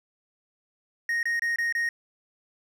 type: tone bursts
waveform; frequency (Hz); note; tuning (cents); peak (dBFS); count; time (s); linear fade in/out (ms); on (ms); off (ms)
triangle; 1864.7; A#6; 0; -22; 5; 1.09-1.89; 2; 140; 25
effects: none